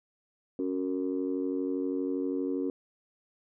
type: chord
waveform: sine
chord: F# major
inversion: second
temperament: just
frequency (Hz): 277.5 / 370 / 462.5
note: C#4 / F#4 / A#4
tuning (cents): +2 / 0 / -14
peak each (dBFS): -30 / -33 / -35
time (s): 0.59-2.7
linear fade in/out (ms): 2
effects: tanh soft clip ceiling -20 dBFS